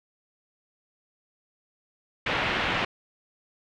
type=low-pass noise; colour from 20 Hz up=white; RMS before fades=-27 dBFS; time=2.26-2.85 s; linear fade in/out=5 ms; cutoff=2900 Hz; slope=24 dB/octave; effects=none